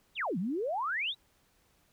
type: exponential two-way sweep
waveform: sine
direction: down then up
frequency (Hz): 3976 to 163.9 to 3976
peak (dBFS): -30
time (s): 0.15-1.15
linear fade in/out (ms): 50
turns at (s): 0.38
effects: pink hiss -69 dBFS RMS until 1.92 s